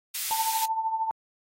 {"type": "high-pass noise", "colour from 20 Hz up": "white", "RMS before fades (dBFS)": -31, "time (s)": [0.14, 0.66], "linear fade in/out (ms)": 10, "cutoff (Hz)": 2100, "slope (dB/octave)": 12}
{"type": "tone with tremolo", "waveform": "sine", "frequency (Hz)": 890, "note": "A5", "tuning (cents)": 20, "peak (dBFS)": -22, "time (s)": [0.31, 1.11], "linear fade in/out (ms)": 0, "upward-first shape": "triangle", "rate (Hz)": 13, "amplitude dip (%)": 70}
{"effects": ["AAC 48 kbps"]}